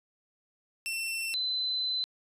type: tone pair in turn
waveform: sawtooth / sine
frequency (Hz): 2693 / 4035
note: E7 / B7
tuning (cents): +36 / +36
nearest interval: perfect fifth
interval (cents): 700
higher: second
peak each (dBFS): -28 / -28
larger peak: neither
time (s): 0.86-1.34 / 1.34-2.04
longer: second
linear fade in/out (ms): 0
effects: resampled to 32000 Hz